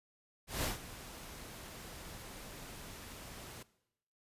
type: noise with ADSR envelope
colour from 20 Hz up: pink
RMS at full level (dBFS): -34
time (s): 0.47-3.63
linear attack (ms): 160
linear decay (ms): 150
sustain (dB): -15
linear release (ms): 7
effects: noise-tail reverb RT60 0.8 s tail -19 dB re dry + resampled to 32000 Hz